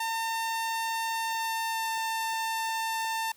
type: tone with pitch glide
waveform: sawtooth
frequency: 905 to 897.2 Hz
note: A5 to A5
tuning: +48 to +34 cents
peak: -25 dBFS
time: 0-3.32 s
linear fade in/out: 5 ms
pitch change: -14 cents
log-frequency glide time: 1.15-1.94 s
effects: white hiss -60 dBFS RMS until 3.36 s